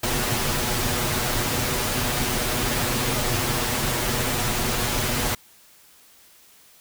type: noise with comb filter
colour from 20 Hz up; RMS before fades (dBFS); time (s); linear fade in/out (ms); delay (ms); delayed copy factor
pink; -24; 0.03-5.35; 5; 8.2; +0.7
effects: white hiss -53 dBFS RMS until 6.8 s